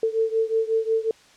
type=beating tone pair; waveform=sine; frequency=444.8 / 450.3 Hz; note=A4 / A4; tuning=+19 / +40 cents; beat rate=5.5 Hz; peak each=-22 / -24 dBFS; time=0.03-1.11 s; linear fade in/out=2 ms; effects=white hiss -53 dBFS RMS until 1.36 s + low-pass 6000 Hz 12 dB/octave